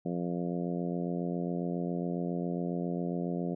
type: harmonic tone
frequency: 87.31 Hz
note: F2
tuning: in tune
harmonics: 2 / 3 / 4 / 5 / 6 / 7 / 8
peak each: -33 / -37 / -39 / -41 / -43 / -44 / -45 dBFS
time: 0.05-3.55 s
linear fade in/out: 10 ms
effects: none